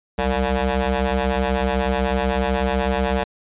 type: ring-modulated tone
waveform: 15% pulse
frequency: 130.81 Hz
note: C3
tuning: in tune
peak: -9 dBFS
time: 0.18-3.24 s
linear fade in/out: 10 ms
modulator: 323 Hz
effects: resampled to 8000 Hz